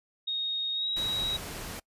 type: tone with pitch glide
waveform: sine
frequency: 3729 to 3832 Hz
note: A#7 to A#7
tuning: 0 to +47 cents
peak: -28 dBFS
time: 0.27-1.37 s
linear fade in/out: 10 ms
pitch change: +47 cents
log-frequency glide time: 0.74-0.88 s
type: noise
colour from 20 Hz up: pink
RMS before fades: -39 dBFS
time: 0.96-1.8 s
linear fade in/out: 10 ms
effects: noise-tail reverb RT60 0.1 s tail -24 dB re dry + resampled to 32000 Hz